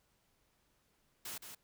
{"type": "noise with echo", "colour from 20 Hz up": "white", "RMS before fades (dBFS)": -44, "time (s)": [1.25, 1.38], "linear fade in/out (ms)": 5, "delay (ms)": 170, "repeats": 1, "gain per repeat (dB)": -6, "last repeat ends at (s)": 1.55, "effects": ["pink hiss -75 dBFS RMS until 1.63 s"]}